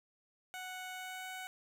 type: tone with pitch glide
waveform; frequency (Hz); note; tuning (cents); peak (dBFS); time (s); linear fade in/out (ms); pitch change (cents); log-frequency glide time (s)
15% pulse; 740 to 746; F#5 to F#5; 0 to +14; -36; 0.54-1.47; 0; +14; 0.94-1.26
effects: none